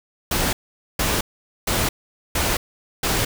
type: noise bursts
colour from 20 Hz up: pink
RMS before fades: -21 dBFS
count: 5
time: 0.31-3.25 s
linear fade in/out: 5 ms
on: 220 ms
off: 460 ms
effects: none